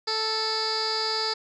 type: tone with low-pass filter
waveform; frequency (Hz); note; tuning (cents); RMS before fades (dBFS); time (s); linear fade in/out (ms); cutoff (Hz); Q
15% pulse; 439.5; A4; -2; -27; 0.07-1.34; 10; 4900; 9.7
effects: none